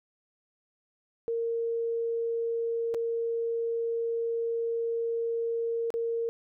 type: tone with dropouts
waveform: sine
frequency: 462 Hz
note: A#4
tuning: 16 cents flat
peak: -27 dBFS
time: 1.28-6.29 s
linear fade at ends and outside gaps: 0 ms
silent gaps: 2.941-2.946 / 5.904-5.94 s
effects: none